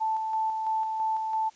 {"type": "tone with tremolo", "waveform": "sine", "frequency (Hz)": 880, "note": "A5", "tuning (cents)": 0, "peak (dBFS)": -24, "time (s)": [0, 1.5], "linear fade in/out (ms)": 20, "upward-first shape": "square", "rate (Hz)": 3, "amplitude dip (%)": 35, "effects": ["white hiss -58 dBFS RMS until 1.55 s", "resampled to 16000 Hz"]}